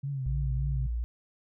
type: tone with vibrato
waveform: sine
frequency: 135.2 Hz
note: C#3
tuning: 43 cents flat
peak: -30 dBFS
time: 0.03-0.87 s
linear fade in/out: 10 ms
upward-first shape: triangle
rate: 3.5 Hz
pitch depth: 96 cents each way
type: tone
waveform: sine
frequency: 58.27 Hz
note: A#1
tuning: in tune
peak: -28 dBFS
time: 0.26-1.04 s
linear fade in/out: 0 ms
effects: none